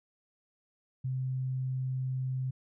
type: tone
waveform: sine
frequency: 130 Hz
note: C3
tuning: 11 cents flat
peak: -30 dBFS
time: 1.04-2.51 s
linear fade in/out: 10 ms
effects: none